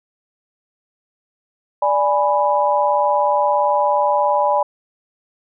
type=chord; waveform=sine; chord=G# diminished; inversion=second; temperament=equal; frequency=587.3 / 830.6 / 987.8 Hz; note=D5 / G#5 / B5; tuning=0 / 0 / 0 cents; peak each=-18 dBFS; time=1.82-4.63 s; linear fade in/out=5 ms; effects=none